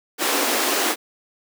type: high-pass noise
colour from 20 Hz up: pink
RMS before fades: -21 dBFS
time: 0.18-0.96 s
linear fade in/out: 50 ms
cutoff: 260 Hz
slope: 48 dB/octave
effects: none